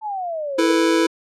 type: exponential sweep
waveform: sine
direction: down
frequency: 886 to 446.5 Hz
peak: -23 dBFS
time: 0.01-0.76 s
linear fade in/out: 50 ms
type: chord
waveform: square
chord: E suspended fourth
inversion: none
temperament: just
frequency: 329.6 / 439.5 / 494.4 Hz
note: E4 / A4 / B4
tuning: 0 / -2 / +2 cents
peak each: -17 / -23 / -23 dBFS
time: 0.58-1.07 s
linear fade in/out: 10 ms
effects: low-pass 8000 Hz 12 dB/octave